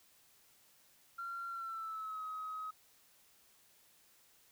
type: tone with pitch glide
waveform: sine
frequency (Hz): 1375 to 1268.2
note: F6 to D#6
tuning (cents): -27 to +33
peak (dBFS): -39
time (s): 1.18-2.71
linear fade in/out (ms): 10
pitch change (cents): -140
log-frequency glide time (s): 1.48-2.24
effects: tanh soft clip ceiling -35 dBFS + white hiss -67 dBFS RMS until 4.51 s